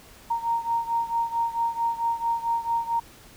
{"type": "beating tone pair", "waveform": "sine", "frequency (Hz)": [926, 930.5], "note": ["A#5", "A#5"], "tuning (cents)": [-12, -3], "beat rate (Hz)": 4.5, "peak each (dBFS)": [-25, -28], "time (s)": [0.3, 3], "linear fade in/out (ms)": 10, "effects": ["pink hiss -50 dBFS RMS until 3.36 s"]}